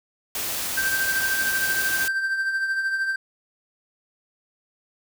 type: noise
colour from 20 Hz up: white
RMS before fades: -28 dBFS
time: 0.35-2.08 s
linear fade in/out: 2 ms
type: tone with tremolo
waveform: triangle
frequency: 1566 Hz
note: G6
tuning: 2 cents flat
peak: -18 dBFS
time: 0.77-3.16 s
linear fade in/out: 5 ms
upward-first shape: triangle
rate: 13 Hz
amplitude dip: 55%
effects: none